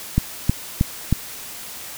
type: click train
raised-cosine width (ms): 5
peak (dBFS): -3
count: 4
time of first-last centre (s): 0.18-1.126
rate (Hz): 3.17
effects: white hiss -35 dBFS RMS until 1.97 s